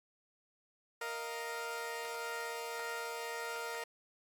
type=chord; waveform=15% pulse; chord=Bb suspended fourth; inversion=none; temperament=equal; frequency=466.2 / 622.3 / 698.5 Hz; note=Bb4 / Eb5 / F5; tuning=0 / 0 / 0 cents; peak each=-34 / -40 / -40 dBFS; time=1.01-3.84 s; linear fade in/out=5 ms; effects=AAC 64 kbps